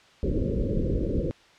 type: low-pass noise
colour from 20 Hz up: pink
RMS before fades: -26 dBFS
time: 0.23-1.31 s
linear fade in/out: 0 ms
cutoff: 550 Hz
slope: 96 dB/octave
effects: white hiss -55 dBFS RMS until 1.58 s + low-pass 4000 Hz 12 dB/octave